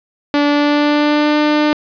sawtooth tone with pitch glide, 290 to 299.7 Hz, D4 to D4, -22 to +35 cents, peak -7 dBFS, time 0.34-1.73 s, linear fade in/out 0 ms, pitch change +57 cents, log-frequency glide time 0.44-1.39 s, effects resampled to 11025 Hz + 8-bit

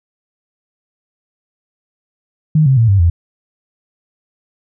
sine tone with pitch steps, 154.9 / 133.3 / 114.71 / 98.71 / 84.95 Hz, D#3 / C3 / A#2 / G2 / F2, -7 / +33 / -27 / +13 / -47 cents, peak -7 dBFS, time 2.55-3.1 s, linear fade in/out 5 ms, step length 110 ms, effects none

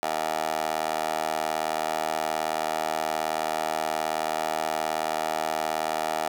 15% pulse tone with high-pass filter, 78.8 Hz, D#2, 23 cents sharp, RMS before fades -28 dBFS, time 0.03-6.28 s, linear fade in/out 0 ms, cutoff 630 Hz, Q 3, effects none

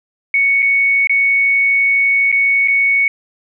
sine tone with dropouts, 2222 Hz, C#7, 4 cents sharp, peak -10 dBFS, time 0.34-3.08 s, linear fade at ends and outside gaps 2 ms, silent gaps 0.622-0.626 / 1.072-1.095 / 2.317-2.325 / 2.676-2.682 s, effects none

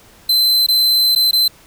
45% pulse tone with dropouts, 4069 Hz, C8, 49 cents flat, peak -10 dBFS, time 0.29-1.48 s, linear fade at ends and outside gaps 5 ms, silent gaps 0.665-0.685 / 1.151-1.159 / 1.311-1.33 s, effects pink hiss -46 dBFS RMS until 1.66 s

